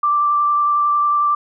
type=tone with vibrato; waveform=sine; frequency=1174.7 Hz; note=D6; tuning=in tune; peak=-13 dBFS; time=0.03-1.35 s; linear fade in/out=5 ms; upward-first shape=sine; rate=11 Hz; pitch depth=10 cents each way; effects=none